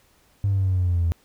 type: linear sweep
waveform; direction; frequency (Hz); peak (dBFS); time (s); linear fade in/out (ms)
triangle; down; 100.8 to 82.41; -15; 0.44-1.12; 0
effects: tanh soft clip ceiling -15 dBFS + pink hiss -60 dBFS RMS until 1.24 s